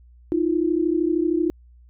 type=tone pair together; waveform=sine; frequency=314.8 / 347.8 Hz; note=D#4 / F4; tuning=+20 / -7 cents; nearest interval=major second; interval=173 cents; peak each=-21 dBFS; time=0.32-1.5 s; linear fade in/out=0 ms; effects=added 60 Hz sine -47 dBFS peak until 1.89 s